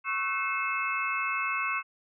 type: tone cluster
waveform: sine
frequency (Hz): 1103 / 1315 / 1511 / 2154 / 2616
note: C#6 / E6 / F#6 / C7 / E7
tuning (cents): -9 / -5 / +36 / +50 / -14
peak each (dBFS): -32 / -37 / -36 / -34 / -32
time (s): 0.04-1.83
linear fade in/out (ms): 50
effects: none